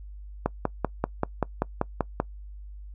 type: click train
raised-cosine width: 1 ms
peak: -9 dBFS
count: 10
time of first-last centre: 0.46-2.201 s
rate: 5.17 Hz
effects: noise-tail reverb RT60 0.1 s tail -23 dB re dry + added 50 Hz sine -39 dBFS peak until 2.94 s